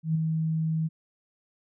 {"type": "tone with ADSR envelope", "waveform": "sine", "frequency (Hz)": 159.8, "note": "D#3", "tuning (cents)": 47, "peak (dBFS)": -20, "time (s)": [0.03, 0.89], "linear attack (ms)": 120, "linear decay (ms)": 9, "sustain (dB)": -4, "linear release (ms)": 28, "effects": []}